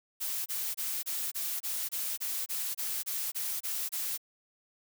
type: noise bursts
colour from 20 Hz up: blue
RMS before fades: -34 dBFS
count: 14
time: 0.2-4.178 s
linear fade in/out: 20 ms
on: 260 ms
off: 26 ms
effects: none